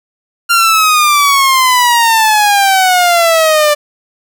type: exponential sweep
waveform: sawtooth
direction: down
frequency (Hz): 1396.9 to 587.3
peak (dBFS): -3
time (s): 0.49-3.75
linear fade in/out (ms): 20
effects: none